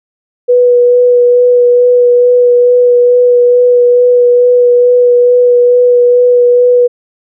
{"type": "tone with vibrato", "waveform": "sine", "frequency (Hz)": 489.6, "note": "B4", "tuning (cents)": -15, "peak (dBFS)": -3, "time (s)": [0.48, 6.88], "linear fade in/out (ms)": 20, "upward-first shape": "sine", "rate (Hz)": 2.3, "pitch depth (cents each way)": 12, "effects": []}